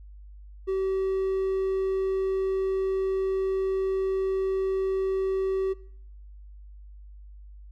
triangle tone, 382.8 Hz, G4, 41 cents flat, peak -22 dBFS, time 0.67-5.74 s, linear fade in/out 20 ms, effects noise-tail reverb RT60 0.8 s tail -24 dB re dry + added 50 Hz sine -43 dBFS peak until 7.71 s

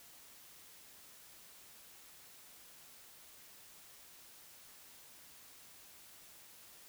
silence, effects white hiss -58 dBFS RMS until 6.88 s

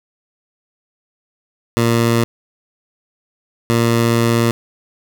15% pulse tone bursts at uneven times, 116.54 Hz, A#2, in tune, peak -6 dBFS, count 2, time 1.77-2.24 / 3.7-4.51 s, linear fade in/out 0 ms, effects none

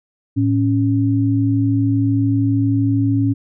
sine tone pair together, 110.01 / 277.2 Hz, A2 / C#4, 0 / 0 cents, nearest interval octave + major third, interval 1600 cents, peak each -16 dBFS, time 0.36-3.34 s, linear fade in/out 20 ms, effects none

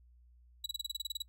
40% pulse tone bursts, 3903 Hz, B7, 21 cents flat, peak -33 dBFS, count 12, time 0.64-1.222 s, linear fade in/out 5 ms, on 21 ms, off 30 ms, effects noise-tail reverb RT60 0.1 s tail -22 dB re dry + added 60 Hz sine -59 dBFS peak until 1.28 s

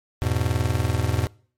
square chord, E major, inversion none, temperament just, 82.41 / 103.01 / 123.61 Hz, E2 / G#2 / B2, 0 / -14 / +2 cents, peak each -26 dBFS, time 0.22-1.27 s, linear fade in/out 0 ms, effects noise-tail reverb RT60 0.5 s tail -24 dB re dry + MP3 64 kbps

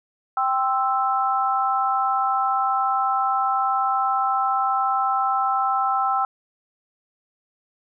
sine chord, C major, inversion second, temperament equal, 784 / 1046.5 / 1318.5 Hz, G5 / C6 / E6, 0 / 0 / 0 cents, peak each -22 / -27 / -22 dBFS, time 0.37-6.25 s, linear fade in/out 2 ms, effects none

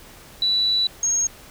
sine tone pair in turn, 3951 / 6530 Hz, B7 / G#8, 0 / -30 cents, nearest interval major sixth, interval 870 cents, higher second, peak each -17 / -18 dBFS, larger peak first, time 0.42-0.87 / 1.03-1.27 s, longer first, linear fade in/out 2 ms, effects pink hiss -45 dBFS RMS until 1.5 s

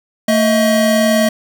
square tone pair together, 224.5 / 634 Hz, A3 / D#5, +35 / +32 cents, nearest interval octave + tritone, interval 1797 cents, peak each -14 dBFS, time 0.28-1.29 s, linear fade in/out 5 ms, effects none

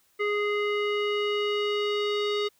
square tone with low-pass filter sweep, 414.6 Hz, G#4, 3 cents flat, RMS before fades -27 dBFS, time 0.19-2.49 s, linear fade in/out 20 ms, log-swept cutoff 2200 to 3800 Hz, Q 3.2, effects white hiss -66 dBFS RMS until 2.59 s

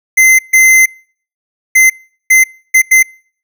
square tone bursts at uneven times, 2066 Hz, C7, 22 cents flat, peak -4 dBFS, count 6, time 0.17-0.39 / 0.53-0.86 / 1.75-1.9 / 2.3-2.44 / 2.74-2.82 / 2.91-3.03 s, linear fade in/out 10 ms, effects noise-tail reverb RT60 0.5 s tail -26 dB re dry

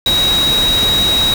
sine tone in noise, 3820 Hz, A#7, 42 cents sharp, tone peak -11 dBFS, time 0.06-1.34 s, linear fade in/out 2 ms, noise pink, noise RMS -20 dBFS, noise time 0.06-1.34 s, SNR +6 dB, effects none

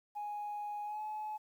sine tone with pitch glide, 830.6 to 854.4 Hz, G#5 to G#5, 0 to +49 cents, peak -36 dBFS, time 0.15-1.38 s, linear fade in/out 20 ms, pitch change +49 cents, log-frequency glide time 0.84-1.01 s, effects tanh soft clip ceiling -35 dBFS + 11-bit

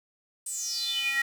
square tone with high-pass filter sweep, 272.4 Hz, C#4, 30 cents flat, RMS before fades -30 dBFS, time 0.46-1.22 s, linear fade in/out 5 ms, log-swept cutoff 8900 to 1800 Hz, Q 9.1, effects none

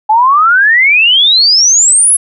sine exponential sweep, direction up, 840 to 11000 Hz, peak -4 dBFS, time 0.09-2.17 s, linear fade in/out 10 ms, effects none

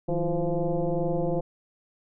sine tone with frequency modulation, 181.2 Hz, F#3, 36 cents flat, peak -23 dBFS, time 0.08-1.41 s, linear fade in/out 10 ms, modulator 170 Hz, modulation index 2.8, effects none

